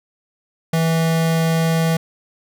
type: tone pair together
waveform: square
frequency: 163.71 / 653 Hz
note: E3 / E5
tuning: -12 / -17 cents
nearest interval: 2 octaves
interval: 2395 cents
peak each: -16 / -27 dBFS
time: 0.73-1.97 s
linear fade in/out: 5 ms
effects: none